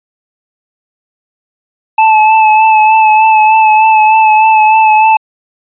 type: tone with vibrato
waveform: square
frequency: 870 Hz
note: A5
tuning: 20 cents flat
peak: -4 dBFS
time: 1.98-5.17 s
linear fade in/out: 5 ms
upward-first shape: sine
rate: 3.3 Hz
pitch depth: 24 cents each way
effects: resampled to 8000 Hz